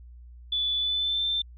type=tone with pitch glide; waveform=sine; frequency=3468 to 3561 Hz; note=A7 to A7; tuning=-26 to +20 cents; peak=-24 dBFS; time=0.52-1.42 s; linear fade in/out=5 ms; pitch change=+46 cents; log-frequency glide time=0.77-1.25 s; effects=added 60 Hz sine -44 dBFS peak until 1.57 s